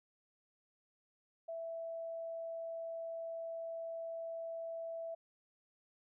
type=tone; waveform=sine; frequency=661 Hz; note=E5; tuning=5 cents sharp; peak=-40 dBFS; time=1.48-5.15 s; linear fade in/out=10 ms; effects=none